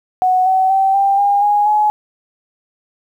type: tone with pitch steps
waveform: sine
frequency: 740 / 756.4 / 773.2 / 790.4 / 807.9 / 825.8 / 844.2 Hz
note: F#5 / F#5 / G5 / G5 / G#5 / G#5 / G#5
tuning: 0 / +38 / -24 / +14 / -48 / -10 / +28 cents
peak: -10 dBFS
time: 0.22-1.9 s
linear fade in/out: 0 ms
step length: 240 ms
effects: 8-bit